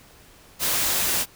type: noise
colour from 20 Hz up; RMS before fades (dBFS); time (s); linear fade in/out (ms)
white; -23; 0.59-1.26; 50
effects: pink hiss -51 dBFS RMS until 1.35 s